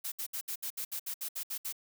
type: noise bursts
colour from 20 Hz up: blue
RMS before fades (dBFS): -37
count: 12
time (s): 0.04-1.726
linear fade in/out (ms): 10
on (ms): 80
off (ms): 66
effects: none